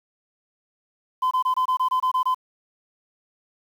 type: tone bursts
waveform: sine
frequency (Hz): 1022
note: C6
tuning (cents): -41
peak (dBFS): -16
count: 10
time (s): 1.22-2.346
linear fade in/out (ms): 10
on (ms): 91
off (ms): 24
effects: tanh soft clip ceiling -17 dBFS + 8-bit